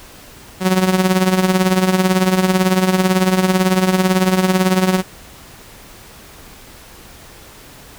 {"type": "tone with tremolo", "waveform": "sawtooth", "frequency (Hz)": 186.1, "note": "F#3", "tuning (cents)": 10, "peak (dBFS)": -5, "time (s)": [0.6, 5.03], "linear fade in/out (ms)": 50, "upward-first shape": "triangle", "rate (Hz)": 18, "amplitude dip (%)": 75, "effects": ["pink hiss -40 dBFS RMS until 7.98 s"]}